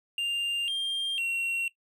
triangle tone with pitch steps, 2796 / 3197 / 2736 Hz, F7 / G7 / F7, +1 / +33 / -36 cents, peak -25 dBFS, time 0.18-1.68 s, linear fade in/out 2 ms, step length 500 ms, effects noise-tail reverb RT60 0.1 s tail -18 dB re dry

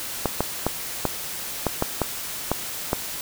clicks, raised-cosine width 1 ms, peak -6 dBFS, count 9, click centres 0.257 / 0.406 / 0.666 / 1.053 / 1.667 / 1.824 / 2.017 / 2.516 / 2.931 s, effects white hiss -32 dBFS RMS until 3.21 s

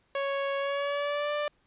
sawtooth tone with pitch glide, 554.4 to 590.8 Hz, C#5 to D5, 0 to +10 cents, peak -24 dBFS, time 0.15-1.48 s, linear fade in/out 2 ms, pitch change +110 cents, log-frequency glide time 0.58-1.33 s, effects pink hiss -69 dBFS RMS until 1.66 s + resampled to 8000 Hz

